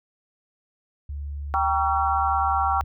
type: tone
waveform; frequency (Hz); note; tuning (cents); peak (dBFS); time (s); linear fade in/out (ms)
sine; 71.8; D2; -39; -29; 1.09-2.84; 5
type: chord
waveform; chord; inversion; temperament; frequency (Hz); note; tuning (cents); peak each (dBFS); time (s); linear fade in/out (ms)
sine; G diminished seventh; none; just; 784 / 940.8 / 1128.9 / 1354.7; G5 / Bb5 / Db6 / Fb6; 0 / +16 / +31 / +47; -23 / -28 / -26 / -26; 1.54-2.81; 0
effects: none